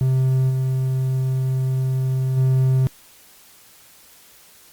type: tone with level steps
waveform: triangle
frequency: 130.81 Hz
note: C3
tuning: in tune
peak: -13 / -16 / -12 dBFS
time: 0.01-2.87 s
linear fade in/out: 0 ms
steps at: 0.49 / 2.36 s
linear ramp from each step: 20 ms
effects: white hiss -49 dBFS RMS until 4.72 s + Opus 48 kbps